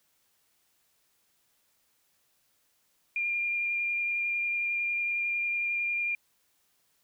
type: tone with vibrato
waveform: sine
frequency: 2402 Hz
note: D7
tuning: 38 cents sharp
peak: -27 dBFS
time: 3.16-6.15 s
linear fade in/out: 2 ms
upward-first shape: square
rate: 11 Hz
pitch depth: 8 cents each way
effects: white hiss -71 dBFS RMS until 7.03 s